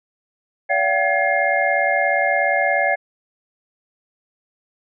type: tone cluster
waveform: sine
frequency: 574 / 685 / 762 / 1697 / 2124 Hz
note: D5 / F5 / G5 / G#6 / C7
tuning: -40 / -34 / -49 / +37 / +25 cents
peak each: -22 dBFS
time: 0.69-2.96 s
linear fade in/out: 20 ms
effects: none